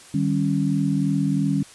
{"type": "tone cluster", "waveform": "sine", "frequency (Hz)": [152.4, 195.4, 275.2], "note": ["D#3", "G3", "C#4"], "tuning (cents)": [-36, -5, -12], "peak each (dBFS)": -23, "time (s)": [0.14, 1.63], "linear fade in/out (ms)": 5, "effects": ["white hiss -46 dBFS RMS until 1.74 s", "resampled to 24000 Hz"]}